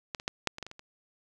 clicks, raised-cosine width 0.2 ms, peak -16 / -26 / -13 / -9 / -23 / -20 / -25 / -27 / -29 dBFS, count 9, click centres 0.148 / 0.199 / 0.279 / 0.473 / 0.584 / 0.627 / 0.666 / 0.714 / 0.794 s, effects none

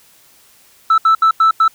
sine tone bursts at uneven times, 1318.5 Hz, E6, in tune, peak -5 dBFS, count 5, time 0.9-0.98 / 1.05-1.15 / 1.22-1.31 / 1.4-1.51 / 1.6-1.68 s, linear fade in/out 5 ms, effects tanh soft clip ceiling -6 dBFS + white hiss -49 dBFS RMS until 1.74 s

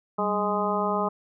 harmonic tone with a mistuned harmonic, 207.7 Hz, G#3, in tune, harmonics 1 / 2 / 3 / 4 / 5 / 6, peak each -30 / -30 / -30 / -30 / -30 / -30 dBFS, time 0.18-1.09 s, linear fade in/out 10 ms, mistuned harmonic 1, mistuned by -110 cents, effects none

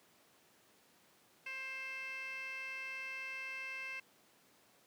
15% pulse tone with band-pass filter, 528 Hz, C5, 16 cents sharp, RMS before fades -44 dBFS, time 1.46-4 s, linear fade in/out 5 ms, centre 2500 Hz, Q 6.2, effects pink hiss -67 dBFS RMS until 4.86 s + high-pass 200 Hz 12 dB/octave

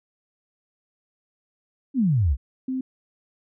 sine exponential sweep, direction down, 289 to 58.27 Hz, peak -17 dBFS, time 1.94-2.37 s, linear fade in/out 50 ms
sine tone, 260 Hz, C4, 11 cents flat, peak -24 dBFS, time 2.68-2.81 s, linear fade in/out 5 ms
effects none

